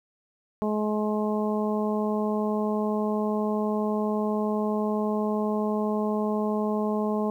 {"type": "harmonic tone", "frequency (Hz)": 212.2, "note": "G#3", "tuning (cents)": 38, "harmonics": [1, 2, 3, 4, 5], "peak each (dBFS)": [-26, -29, -32, -35, -36], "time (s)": [0.62, 7.3], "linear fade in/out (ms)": 0, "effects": ["10-bit"]}